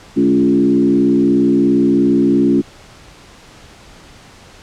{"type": "tone with frequency modulation", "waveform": "sine", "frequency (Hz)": 280, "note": "C#4", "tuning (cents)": 18, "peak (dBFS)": -9, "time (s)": [0.16, 2.62], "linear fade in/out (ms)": 20, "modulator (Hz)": 62.9, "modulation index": 1.2, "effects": ["pink hiss -41 dBFS RMS until 4.62 s", "low-pass 7000 Hz 12 dB/octave"]}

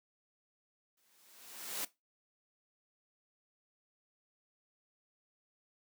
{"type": "noise with exponential growth", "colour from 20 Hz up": "white", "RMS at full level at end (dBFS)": -36, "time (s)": [0.97, 1.85], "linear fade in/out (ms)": 5, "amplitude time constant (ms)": 190, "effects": ["noise-tail reverb RT60 0.2 s tail -18 dB re dry", "high-pass 200 Hz 12 dB/octave"]}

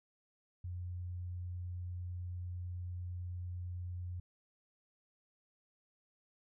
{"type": "tone", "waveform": "sine", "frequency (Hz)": 89.1, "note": "F2", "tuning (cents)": 35, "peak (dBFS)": -39, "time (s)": [0.64, 4.2], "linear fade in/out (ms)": 5, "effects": []}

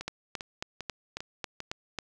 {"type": "two click trains", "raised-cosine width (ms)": 0.2, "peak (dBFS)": [-16, -20], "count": [8, 5], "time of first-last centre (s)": [[0.08, 1.987], [0.01, 1.604]], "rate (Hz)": [3.67, 2.51], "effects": []}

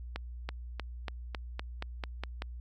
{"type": "accelerating click train", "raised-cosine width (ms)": 0.3, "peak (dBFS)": -20, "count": 10, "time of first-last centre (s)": [0.16, 2.421], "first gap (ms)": 330, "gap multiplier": 0.93, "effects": ["added 60 Hz sine -40 dBFS peak until 2.6 s"]}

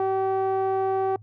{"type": "tone with low-pass filter", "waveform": "sawtooth", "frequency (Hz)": 383.7, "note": "G4", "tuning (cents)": -37, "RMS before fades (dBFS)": -24, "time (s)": [0, 1.16], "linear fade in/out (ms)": 2, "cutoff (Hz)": 830, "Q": 1.9, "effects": ["noise-tail reverb RT60 0.1 s tail -26 dB re dry", "added 107 Hz sine -44 dBFS peak until 1.22 s"]}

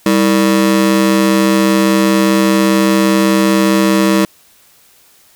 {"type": "ring-modulated tone", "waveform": "35% pulse", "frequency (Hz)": 260.7, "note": "C4", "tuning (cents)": -6, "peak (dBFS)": -4, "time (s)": [0.06, 4.25], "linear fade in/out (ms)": 2, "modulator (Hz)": 62.5, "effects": ["white hiss -48 dBFS RMS until 5.35 s"]}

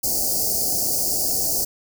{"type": "band-stop noise", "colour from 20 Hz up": "white", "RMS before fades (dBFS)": -22, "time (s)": [0.03, 1.65], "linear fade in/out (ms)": 10, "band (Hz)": [800, 4500], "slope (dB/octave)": 96, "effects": []}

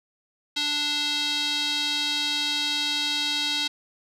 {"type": "tone with band-pass filter", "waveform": "square", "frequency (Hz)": 293.7, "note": "D4", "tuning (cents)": 0, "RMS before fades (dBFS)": -26, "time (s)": [0.56, 3.68], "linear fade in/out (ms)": 10, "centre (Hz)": 3900, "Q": 3.6, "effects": []}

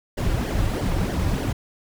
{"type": "noise with flanger", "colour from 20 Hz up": "brown", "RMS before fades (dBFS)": -23, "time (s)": [0.17, 1.53], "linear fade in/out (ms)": 10, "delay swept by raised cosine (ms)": [0.77, 4.67], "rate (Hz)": 3.2, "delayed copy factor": -0.75, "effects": []}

